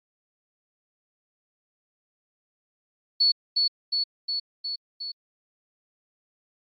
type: tone with echo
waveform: sine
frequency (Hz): 4419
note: C#8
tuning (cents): -6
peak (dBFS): -16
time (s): 3.2-3.32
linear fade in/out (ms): 10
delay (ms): 360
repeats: 5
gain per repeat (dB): -3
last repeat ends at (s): 5.12
effects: tanh soft clip ceiling -12 dBFS + AAC 32 kbps

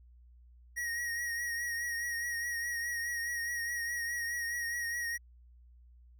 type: tone with vibrato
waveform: square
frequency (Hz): 1887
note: A#6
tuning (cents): +21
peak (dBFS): -34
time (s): 0.76-5.18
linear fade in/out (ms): 20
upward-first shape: triangle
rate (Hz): 4.8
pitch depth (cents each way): 41
effects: added 60 Hz sine -55 dBFS peak until 6.19 s

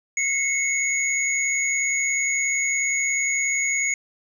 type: tone cluster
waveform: sine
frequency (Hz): 2052 / 2189 / 6720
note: C7 / C#7 / G#8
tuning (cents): -34 / -22 / +19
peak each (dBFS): -31 / -22 / -24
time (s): 0.17-3.94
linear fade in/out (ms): 2
effects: tanh soft clip ceiling -11 dBFS

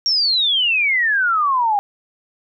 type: exponential sweep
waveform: sine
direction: down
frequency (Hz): 5630 to 794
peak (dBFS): -14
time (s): 0.06-1.79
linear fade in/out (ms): 0
effects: none

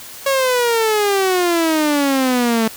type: exponential sweep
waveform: sawtooth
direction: down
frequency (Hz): 554.4 to 220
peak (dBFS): -10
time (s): 0.26-2.68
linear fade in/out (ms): 5
effects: white hiss -35 dBFS RMS until 2.76 s

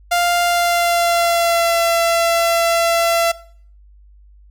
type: tone with pitch glide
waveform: sawtooth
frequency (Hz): 698 to 674.6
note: F5 to E5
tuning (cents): -1 to +40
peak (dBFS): -10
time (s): 0.11-3.32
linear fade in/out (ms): 10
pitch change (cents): -59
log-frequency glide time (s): 0.45-1.78
effects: noise-tail reverb RT60 0.5 s tail -18 dB re dry + added 50 Hz sine -43 dBFS peak until 4.5 s

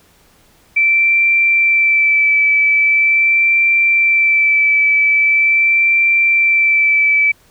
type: tone with vibrato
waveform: sine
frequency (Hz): 2329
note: D7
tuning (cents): -15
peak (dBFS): -9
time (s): 0.76-7.32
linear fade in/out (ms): 10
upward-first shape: sine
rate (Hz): 0.42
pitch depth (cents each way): 17
effects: pink hiss -51 dBFS RMS until 7.5 s

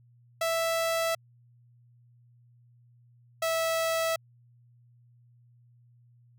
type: tone pair in turn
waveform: sawtooth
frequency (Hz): 659.3 / 653.6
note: E5 / E5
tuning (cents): 0 / -15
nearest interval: unison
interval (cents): 15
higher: first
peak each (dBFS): -22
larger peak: neither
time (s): 0.41-1.15 / 3.42-4.16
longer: neither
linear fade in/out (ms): 5
effects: added 120 Hz sine -57 dBFS peak until 6.38 s

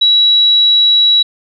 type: tone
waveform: sine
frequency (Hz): 3900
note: B7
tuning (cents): -23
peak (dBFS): -6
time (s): 0.01-1.23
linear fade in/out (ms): 10
effects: none

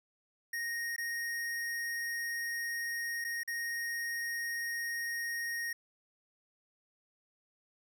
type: tone with dropouts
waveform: square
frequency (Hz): 1864.7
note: A#6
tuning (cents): 0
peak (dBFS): -35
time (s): 0.53-5.73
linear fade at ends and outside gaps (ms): 5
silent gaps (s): 0.963-0.98 / 3.243-3.247 / 3.434-3.476
effects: none

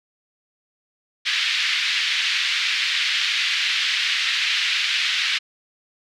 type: band-pass noise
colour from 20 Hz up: white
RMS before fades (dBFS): -22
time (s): 1.25-5.39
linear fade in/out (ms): 20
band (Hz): 1800 to 3900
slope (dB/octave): 24
effects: none

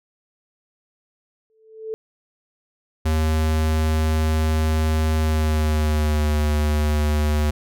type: tone with exponential growth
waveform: sine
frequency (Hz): 440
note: A4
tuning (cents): 0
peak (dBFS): -23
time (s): 1.5-1.94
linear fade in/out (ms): 0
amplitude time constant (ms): 94
type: tone with pitch glide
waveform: square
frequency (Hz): 78.5 to 75.17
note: D#2 to D2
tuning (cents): +16 to +41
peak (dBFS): -18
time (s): 3.05-7.51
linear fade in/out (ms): 10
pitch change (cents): -75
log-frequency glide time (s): 5.19-6.33
effects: none

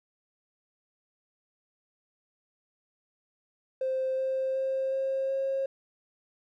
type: tone with pitch steps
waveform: triangle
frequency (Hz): 523.3 / 527.2 / 531.2 / 535.2 / 539.3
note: C5 / C5 / C5 / C5 / C#5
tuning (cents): 0 / +13 / +26 / +39 / -48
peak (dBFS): -23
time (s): 3.81-5.66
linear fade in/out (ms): 5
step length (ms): 370
effects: tanh soft clip ceiling -24 dBFS

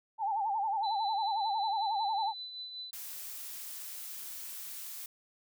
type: tone with vibrato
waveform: sine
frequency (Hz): 839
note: G#5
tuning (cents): +17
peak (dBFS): -29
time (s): 0.18-2.34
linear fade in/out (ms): 50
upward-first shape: sine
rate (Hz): 11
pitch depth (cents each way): 130
type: tone with tremolo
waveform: sine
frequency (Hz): 4000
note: B7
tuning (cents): +21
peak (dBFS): -38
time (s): 0.83-2.91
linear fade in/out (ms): 10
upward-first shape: triangle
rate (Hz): 5.2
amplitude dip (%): 50
type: noise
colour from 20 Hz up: blue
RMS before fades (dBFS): -43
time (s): 2.93-5.06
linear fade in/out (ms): 2
effects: none

